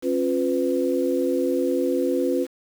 sine tone cluster, 271.6 / 351.4 / 501 Hz, C#4 / F4 / B4, -35 / +11 / +25 cents, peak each -24 dBFS, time 0.02-2.47 s, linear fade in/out 50 ms, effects 7-bit

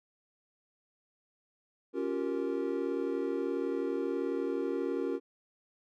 triangle chord, G half-diminished seventh, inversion second, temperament equal with one note detuned, 277.2 / 349.2 / 387.7 / 466.2 Hz, Db4 / F4 / G4 / Bb4, 0 / 0 / -19 / 0 cents, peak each -34 dBFS, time 1.93-5.2 s, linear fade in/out 50 ms, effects none

